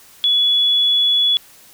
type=tone; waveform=sine; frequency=3400 Hz; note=G#7; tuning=40 cents sharp; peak=-12 dBFS; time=0.24-1.37 s; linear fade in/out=0 ms; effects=white hiss -46 dBFS RMS until 1.73 s